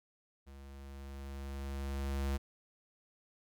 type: tone with level ramp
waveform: square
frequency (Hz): 68.8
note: C#2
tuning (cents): -12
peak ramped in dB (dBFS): -51 to -32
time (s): 0.46-2.38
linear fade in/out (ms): 20
effects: none